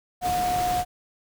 sine tone in noise, 721 Hz, F#5, 45 cents flat, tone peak -22 dBFS, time 0.21-0.85 s, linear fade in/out 50 ms, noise pink, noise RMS -32 dBFS, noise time 0.21-0.85 s, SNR +7 dB, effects none

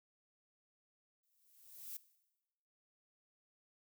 violet noise with exponential growth, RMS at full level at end -44 dBFS, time 1.23-1.97 s, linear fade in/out 5 ms, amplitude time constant 160 ms, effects noise-tail reverb RT60 1.0 s tail -18 dB re dry

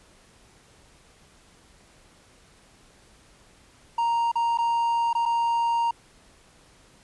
triangle tone with dropouts, 932.3 Hz, A#5, in tune, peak -19 dBFS, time 3.98-5.91 s, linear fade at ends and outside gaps 5 ms, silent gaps 4.317-4.355 / 4.575-4.585 / 5.131-5.15 / 5.255-5.259 s, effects pink hiss -56 dBFS RMS until 7.03 s + resampled to 24000 Hz

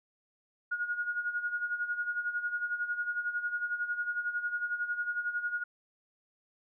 sine tone with tremolo, 1440 Hz, F#6, 47 cents flat, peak -28 dBFS, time 0.71-5.64 s, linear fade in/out 10 ms, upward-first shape sine, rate 11 Hz, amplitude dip 70%, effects none

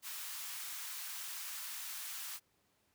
white high-pass noise, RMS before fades -44 dBFS, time 0.02-2.4 s, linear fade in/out 50 ms, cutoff 940 Hz, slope 24 dB/octave, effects pink hiss -75 dBFS RMS until 2.94 s + high-pass 80 Hz 12 dB/octave

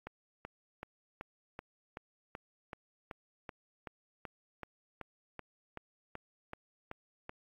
click train, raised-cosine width 0.5 ms, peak -27 dBFS, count 20, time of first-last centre 0.07-7.294 s, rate 2.63 Hz, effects AAC 48 kbps

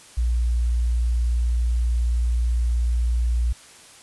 sine tone, 59.3 Hz, A#1, 30 cents sharp, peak -18 dBFS, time 0.17-3.53 s, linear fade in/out 10 ms, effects white hiss -47 dBFS RMS until 4.02 s + resampled to 24000 Hz

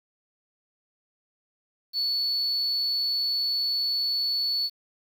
sine tone, 4435 Hz, C#8, in tune, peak -22 dBFS, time 1.93-4.7 s, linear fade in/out 50 ms, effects tanh soft clip ceiling -21 dBFS + 8-bit

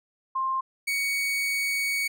sine / 40% pulse tone pair in turn, 1056 / 2238 Hz, C6 / C#7, +16 / +16 cents, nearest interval octave + minor second, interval 1300 cents, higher second, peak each -24 dBFS, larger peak neither, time 0.35-0.61 / 0.87-2.08 s, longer second, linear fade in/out 10 ms, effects none

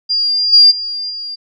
sine tone with level steps, 4801 Hz, D8, 37 cents sharp, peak -12 / -3 / -19 / -22 dBFS, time 0.09-1.36 s, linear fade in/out 20 ms, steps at 0.52 / 0.7 / 1.09 s, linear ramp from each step 20 ms, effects none

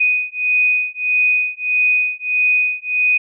sine beating tone pair, 2489 / 2490.6 Hz, D#7 / D#7, 0 / +1 cents, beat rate 1.6 Hz, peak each -17 dBFS, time 0-3.18 s, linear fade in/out 10 ms, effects none

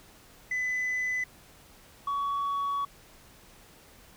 sine tone pair in turn, 2005 / 1125.3 Hz, B6 / C#6, +26 / +26 cents, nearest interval minor seventh, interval 1000 cents, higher first, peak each -25 dBFS, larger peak neither, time 0.51-1.24 / 2.07-2.85 s, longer second, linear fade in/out 5 ms, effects tanh soft clip ceiling -26 dBFS + pink hiss -55 dBFS RMS until 4.16 s

